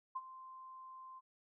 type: tone with ADSR envelope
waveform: sine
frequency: 1043 Hz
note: C6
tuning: 6 cents flat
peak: -36 dBFS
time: 0.15-1.21 s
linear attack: 12 ms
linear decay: 41 ms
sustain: -14 dB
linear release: 32 ms
effects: none